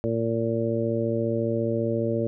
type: harmonic tone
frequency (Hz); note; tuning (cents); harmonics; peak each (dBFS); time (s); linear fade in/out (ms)
114.6; A#2; -29; 1 / 2 / 3 / 4 / 5; -29 / -29 / -29 / -29 / -29; 0.04-2.27; 0
effects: none